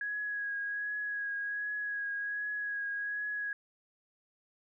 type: tone with vibrato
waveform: sine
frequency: 1661.2 Hz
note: G#6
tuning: in tune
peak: -33 dBFS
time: 0.01-3.53 s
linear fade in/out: 2 ms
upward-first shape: triangle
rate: 1.3 Hz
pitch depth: 25 cents each way
effects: none